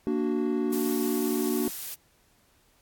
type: chord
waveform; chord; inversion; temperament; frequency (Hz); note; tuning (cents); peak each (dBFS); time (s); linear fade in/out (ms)
triangle; Bb augmented; none; equal with one note detuned; 233.1 / 293.7 / 372.1; Bb3 / D4 / F#4; 0 / 0 / +10; -27; 0.07-1.68; 0
type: noise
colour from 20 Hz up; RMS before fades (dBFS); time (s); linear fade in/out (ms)
blue; -36; 0.72-1.95; 10
effects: pink hiss -64 dBFS RMS until 2.81 s + AAC 64 kbps